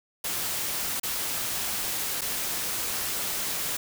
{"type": "noise with dropouts", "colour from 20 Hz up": "white", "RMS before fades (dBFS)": -30, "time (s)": [0.24, 3.77], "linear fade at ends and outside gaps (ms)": 5, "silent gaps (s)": [[0.999, 1.032], [2.21, 2.216]], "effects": []}